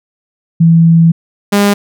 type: tone pair in turn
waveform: sine / sawtooth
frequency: 165.6 / 202.8 Hz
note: E3 / G#3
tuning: +8 / -41 cents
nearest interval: major third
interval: 351 cents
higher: second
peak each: -3 dBFS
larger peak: neither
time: 0.6-1.12 / 1.52-1.74 s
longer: first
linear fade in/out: 10 ms
effects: none